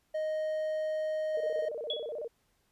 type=tone; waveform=triangle; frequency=622.3 Hz; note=D#5; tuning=in tune; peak=-28 dBFS; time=0.14-1.69 s; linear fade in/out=10 ms
type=tone with vibrato; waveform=sine; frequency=529 Hz; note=C5; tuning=19 cents sharp; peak=-35 dBFS; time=1.34-2.28 s; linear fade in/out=10 ms; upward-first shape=square; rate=16 Hz; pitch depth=230 cents each way
type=tone with exponential decay; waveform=sine; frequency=3370 Hz; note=G#7; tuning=25 cents sharp; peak=-28 dBFS; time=1.9-2.12 s; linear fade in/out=2 ms; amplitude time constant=46 ms
effects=pink hiss -73 dBFS RMS until 2.71 s + resampled to 32000 Hz

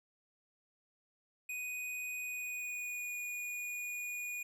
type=tone with pitch glide; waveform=square; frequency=2489 to 2452 Hz; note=D#7 to D#7; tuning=0 to -26 cents; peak=-39 dBFS; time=1.49-4.43 s; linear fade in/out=5 ms; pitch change=-26 cents; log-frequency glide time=2.18-3.14 s; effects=none

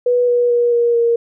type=tone with pitch steps; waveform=sine; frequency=490 / 484.4 / 478.8 / 473.3 / 467.9 Hz; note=B4 / B4 / A#4 / A#4 / A#4; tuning=-14 / -34 / +46 / +26 / +6 cents; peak=-11 dBFS; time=0.06-1.16 s; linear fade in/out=5 ms; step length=220 ms; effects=none

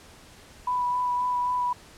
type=tone with vibrato; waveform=sine; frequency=987.8 Hz; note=B5; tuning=in tune; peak=-23 dBFS; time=0.67-1.73 s; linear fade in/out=5 ms; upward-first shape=sine; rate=3.8 Hz; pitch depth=13 cents each way; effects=pink hiss -50 dBFS RMS until 1.97 s + low-pass 10000 Hz 12 dB/octave

